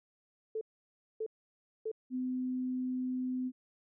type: tone bursts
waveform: sine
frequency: 440 Hz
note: A4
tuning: in tune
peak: -33 dBFS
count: 3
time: 0.55-1.916 s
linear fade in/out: 5 ms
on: 62 ms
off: 590 ms
type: tone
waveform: sine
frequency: 254.6 Hz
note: C4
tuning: 47 cents flat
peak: -32 dBFS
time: 2.1-3.52 s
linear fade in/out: 50 ms
effects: none

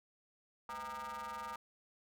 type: ring-modulated tone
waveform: 40% pulse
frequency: 141.3 Hz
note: C#3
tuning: 34 cents sharp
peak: -38 dBFS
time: 0.69-1.56 s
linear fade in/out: 2 ms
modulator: 1070 Hz
effects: none

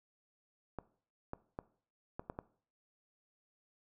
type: clicks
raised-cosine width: 1 ms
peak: -26 dBFS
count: 6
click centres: 0.787 / 1.334 / 1.589 / 2.195 / 2.299 / 2.389 s
effects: noise-tail reverb RT60 0.5 s tail -19 dB re dry

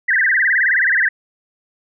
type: tone with vibrato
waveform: sine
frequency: 1775 Hz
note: A6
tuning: 15 cents sharp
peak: -12 dBFS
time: 0.08-1.09 s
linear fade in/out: 10 ms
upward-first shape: sine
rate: 19 Hz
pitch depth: 230 cents each way
effects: none

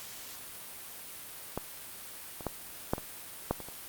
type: clicks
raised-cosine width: 1 ms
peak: -18 / -27 / -17 / -12 / -23 / -13 / -27 / -30 dBFS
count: 8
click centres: 1.576 / 2.408 / 2.467 / 2.935 / 2.981 / 3.51 / 3.603 / 3.686 s
effects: white hiss -45 dBFS RMS until 3.88 s + Opus 48 kbps

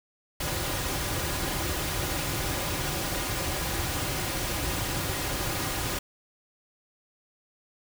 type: noise with comb filter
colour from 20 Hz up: pink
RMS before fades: -30 dBFS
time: 0.4-5.99 s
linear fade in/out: 5 ms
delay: 4.5 ms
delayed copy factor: -0.5
effects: none

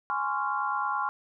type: chord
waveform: sine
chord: Db major seventh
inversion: second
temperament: just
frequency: 831.5 / 1039.4 / 1108.7 / 1385.9 Hz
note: Ab5 / C6 / Db6 / F6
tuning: +2 / -12 / 0 / -14 cents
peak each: -32 dBFS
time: 0.1-1.09 s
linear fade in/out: 0 ms
effects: none

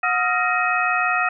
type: tone cluster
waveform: sine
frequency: 729 / 1260 / 1386 / 1866 / 2536 Hz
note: F#5 / D#6 / F6 / A#6 / D#7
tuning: -26 / +21 / -14 / +1 / +32 cents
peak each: -24 dBFS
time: 0.03-1.29 s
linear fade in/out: 5 ms
effects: none

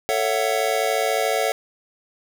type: chord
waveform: square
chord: F# minor seventh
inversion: first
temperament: just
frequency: 444 / 555 / 666 / 740 Hz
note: A4 / C#5 / E5 / F#5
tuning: +16 / +2 / +18 / 0 cents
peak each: -26 dBFS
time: 0.09-1.52 s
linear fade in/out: 0 ms
effects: none

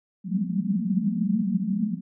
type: band-pass noise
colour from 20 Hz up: pink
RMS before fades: -25 dBFS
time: 0.24-2.01 s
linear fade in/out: 50 ms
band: 180 to 230 Hz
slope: 96 dB/octave
effects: none

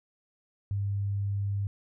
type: tone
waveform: sine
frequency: 100 Hz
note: G2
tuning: 35 cents sharp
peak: -27 dBFS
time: 0.71-1.67 s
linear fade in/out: 0 ms
effects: none

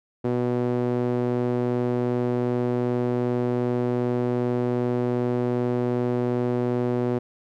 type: tone with band-pass filter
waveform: sawtooth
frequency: 122.6 Hz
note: B2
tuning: 12 cents flat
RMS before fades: -24 dBFS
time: 0.24-7.19 s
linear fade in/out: 10 ms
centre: 370 Hz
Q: 1.4
effects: none

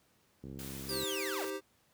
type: click train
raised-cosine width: 3 ms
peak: -32 dBFS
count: 41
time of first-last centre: 0.44-1.032 s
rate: 67.6 Hz
type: noise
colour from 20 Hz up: white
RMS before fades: -47 dBFS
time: 0.59-1.5 s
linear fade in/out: 0 ms
type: chord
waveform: square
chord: C minor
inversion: first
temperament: just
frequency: 314 / 392.4 / 523.3 Hz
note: Eb4 / G4 / C5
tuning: +16 / +2 / 0 cents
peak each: -44 / -39 / -44 dBFS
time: 0.88-1.61 s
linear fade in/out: 50 ms
type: linear sweep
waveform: sawtooth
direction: down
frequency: 4959 to 405.5 Hz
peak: -34 dBFS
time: 0.89-1.45 s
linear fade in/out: 2 ms
effects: pink hiss -70 dBFS RMS until 1.93 s + high-pass 80 Hz 12 dB/octave

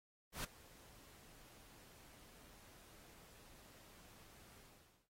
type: noise with ADSR envelope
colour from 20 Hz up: pink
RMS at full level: -42 dBFS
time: 0.32-5.09 s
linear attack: 120 ms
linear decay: 12 ms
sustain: -21 dB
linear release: 500 ms
effects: AAC 48 kbps

